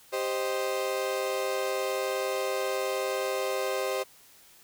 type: chord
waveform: 35% pulse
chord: C minor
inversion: second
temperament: equal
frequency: 392 / 523.3 / 622.3 Hz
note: G4 / C5 / Eb5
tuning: 0 / 0 / 0 cents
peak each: -31 / -29 / -33 dBFS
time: 0.12-4.04 s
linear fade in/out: 20 ms
effects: white hiss -56 dBFS RMS until 4.63 s